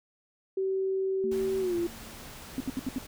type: tone with pitch glide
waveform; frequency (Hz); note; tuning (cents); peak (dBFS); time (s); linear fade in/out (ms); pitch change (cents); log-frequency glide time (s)
sine; 383 to 343.2; G4 to F4; -40 to -30; -26; 0.57-1.87; 5; -190; 1.6-1.76
type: tone with exponential decay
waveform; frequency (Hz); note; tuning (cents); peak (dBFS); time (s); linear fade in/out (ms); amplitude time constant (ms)
sine; 224.5; A3; +35; -33; 1.24-3.04; 0; 390
type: noise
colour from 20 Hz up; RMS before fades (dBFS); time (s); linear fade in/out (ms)
pink; -45; 1.31-3.07; 10
type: tone bursts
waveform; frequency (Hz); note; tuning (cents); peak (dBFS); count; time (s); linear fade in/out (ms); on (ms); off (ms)
sine; 261.6; C4; 0; -27; 5; 2.58-2.983; 0; 23; 72
effects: none